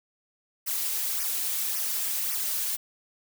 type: noise with flanger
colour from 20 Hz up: blue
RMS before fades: -29 dBFS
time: 0.66-2.77 s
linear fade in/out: 20 ms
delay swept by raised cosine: 0.25 to 5.25 ms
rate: 1.8 Hz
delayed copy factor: -0.85
effects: none